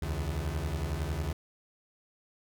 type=beating tone pair; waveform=30% pulse; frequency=70.3 / 81.3 Hz; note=C#2 / E2; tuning=+25 / -23 cents; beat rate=11 Hz; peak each=-31 dBFS; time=0.02-1.33 s; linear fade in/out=5 ms; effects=none